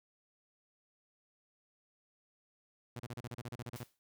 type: tone bursts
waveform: sawtooth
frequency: 120.5 Hz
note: B2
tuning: 42 cents flat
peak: -37 dBFS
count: 13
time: 2.96-3.837 s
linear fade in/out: 5 ms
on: 37 ms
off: 33 ms
type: noise with exponential decay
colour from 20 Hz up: white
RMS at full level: -49 dBFS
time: 3.76-3.99 s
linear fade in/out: 0 ms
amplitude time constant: 50 ms
effects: none